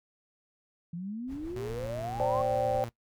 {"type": "exponential sweep", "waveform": "sine", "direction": "up", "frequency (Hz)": [164.81, 1108.7], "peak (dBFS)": -34, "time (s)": [0.93, 2.42], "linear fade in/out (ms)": 5}
{"type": "noise with tremolo", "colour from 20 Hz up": "brown", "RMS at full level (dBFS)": -44, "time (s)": [1.27, 2.83], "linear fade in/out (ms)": 50, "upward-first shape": "sine", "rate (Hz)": 5.6, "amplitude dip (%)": 40}
{"type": "tone", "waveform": "sawtooth", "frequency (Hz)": 116.9, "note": "A#2", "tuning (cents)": 5, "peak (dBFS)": -34, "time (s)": [1.56, 2.89], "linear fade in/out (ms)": 0}
{"type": "chord", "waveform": "sine", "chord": "C suspended second", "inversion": "none", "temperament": "equal with one note detuned", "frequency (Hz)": [523.3, 587.3, 777.7], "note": ["C5", "D5", "G5"], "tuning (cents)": [0, 0, -14], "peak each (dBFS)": -30, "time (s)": [2.2, 2.84], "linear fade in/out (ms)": 0}
{"effects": ["noise-tail reverb RT60 0.1 s tail -18 dB re dry"]}